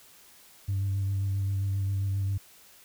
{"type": "tone with vibrato", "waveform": "sine", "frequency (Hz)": 98, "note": "G2", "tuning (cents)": 0, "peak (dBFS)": -24, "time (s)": [0.68, 2.38], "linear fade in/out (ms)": 10, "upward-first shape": "sine", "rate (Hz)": 7.5, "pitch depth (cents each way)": 21, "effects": ["tanh soft clip ceiling -23 dBFS", "white hiss -55 dBFS RMS until 2.84 s"]}